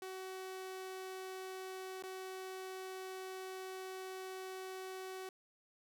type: tone with dropouts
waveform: sawtooth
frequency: 376.3 Hz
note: F#4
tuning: 29 cents sharp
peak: -40 dBFS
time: 0.02-5.29 s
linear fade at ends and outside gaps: 2 ms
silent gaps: 2.025-2.036 s
effects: none